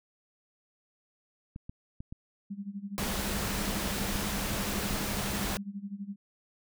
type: clicks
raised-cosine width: 5 ms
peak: -28 dBFS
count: 10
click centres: 1.561 / 1.695 / 2.005 / 2.125 / 2.994 / 3.064 / 3.55 / 3.692 / 3.772 / 4.156 s
type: tone with tremolo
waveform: sine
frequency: 200 Hz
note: G3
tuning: 35 cents sharp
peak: -33 dBFS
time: 2.5-6.16 s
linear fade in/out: 10 ms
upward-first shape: sine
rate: 12 Hz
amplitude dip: 85%
type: noise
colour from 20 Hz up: pink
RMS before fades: -33 dBFS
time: 2.98-5.57 s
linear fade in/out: 0 ms
effects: none